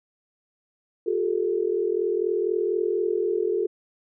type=tone cluster; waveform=sine; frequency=358.7 / 402.6 / 443.1 Hz; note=F4 / G4 / A4; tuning=+46 / +46 / +12 cents; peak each=-26 dBFS; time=1.06-3.67 s; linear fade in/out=10 ms; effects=none